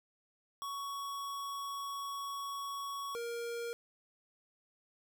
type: tone pair in turn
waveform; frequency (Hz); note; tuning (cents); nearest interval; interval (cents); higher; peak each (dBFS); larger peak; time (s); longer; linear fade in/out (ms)
square; 1117 / 469.6; C#6 / A#4; +13 / +13; octave + minor third; 1500; first; -39 / -38; second; 0.62-3.15 / 3.15-3.73; first; 0
effects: none